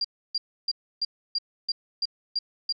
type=tone bursts; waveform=sine; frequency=4769 Hz; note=D8; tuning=26 cents sharp; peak=-23 dBFS; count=9; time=0.01-2.725 s; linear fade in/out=5 ms; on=35 ms; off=300 ms; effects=none